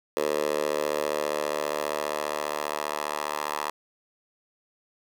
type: tone with high-pass filter sweep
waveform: 10% pulse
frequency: 74.9 Hz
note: D2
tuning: 35 cents sharp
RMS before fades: -29 dBFS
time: 0.17-3.7 s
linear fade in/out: 0 ms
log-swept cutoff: 490 to 820 Hz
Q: 3.1
effects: none